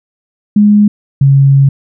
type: tone pair in turn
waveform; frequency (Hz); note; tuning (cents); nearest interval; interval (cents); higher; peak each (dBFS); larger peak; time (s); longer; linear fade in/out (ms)
sine; 207.7 / 137.75; G#3 / C#3; 0 / -11; perfect fifth; 711; first; -3; neither; 0.56-0.88 / 1.21-1.69; second; 5
effects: none